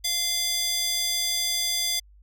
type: tone with high-pass filter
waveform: square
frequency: 689 Hz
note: F5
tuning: 24 cents flat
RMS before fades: -26 dBFS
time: 0.04-2 s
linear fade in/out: 10 ms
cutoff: 4000 Hz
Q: 1.5
effects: added 50 Hz sine -50 dBFS peak until 2.22 s